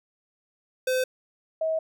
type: tone pair in turn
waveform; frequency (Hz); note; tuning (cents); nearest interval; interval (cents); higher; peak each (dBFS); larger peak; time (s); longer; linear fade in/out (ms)
square / sine; 513 / 639.8; C5 / D#5; -34 / +48; major third; 382; second; -23; neither; 0.87-1.04 / 1.61-1.79; second; 5
effects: none